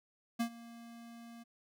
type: tone with ADSR envelope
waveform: square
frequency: 233.1 Hz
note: A#3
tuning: in tune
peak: -30 dBFS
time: 0.39-1.44 s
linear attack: 16 ms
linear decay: 83 ms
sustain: -20 dB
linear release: 19 ms
effects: none